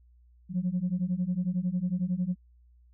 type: beating tone pair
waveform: sine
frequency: 174.61 / 185.61 Hz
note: F3 / F#3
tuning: 0 / +6 cents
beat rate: 11 Hz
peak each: -29 / -28 dBFS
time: 0.49-2.36 s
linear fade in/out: 50 ms
effects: tanh soft clip ceiling -21 dBFS + added 60 Hz sine -56 dBFS peak until 2.93 s